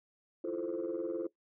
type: chord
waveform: sine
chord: F major seventh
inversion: third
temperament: equal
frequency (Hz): 329.6 / 349.2 / 440 / 523.3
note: E4 / F4 / A4 / C5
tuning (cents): 0 / 0 / 0 / 0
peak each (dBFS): -38 / -36 / -38 / -39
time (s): 0.44-1.27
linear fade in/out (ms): 5
effects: noise-tail reverb RT60 0.1 s tail -17 dB re dry + tanh soft clip ceiling -28 dBFS